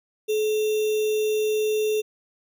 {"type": "tone with sample-and-hold", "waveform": "sine", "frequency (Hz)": 429.1, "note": "A4", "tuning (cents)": -43, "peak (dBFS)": -20, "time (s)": [0.28, 2.02], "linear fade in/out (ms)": 20, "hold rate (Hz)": 3150, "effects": []}